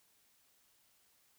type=silence; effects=white hiss -71 dBFS RMS until 1.38 s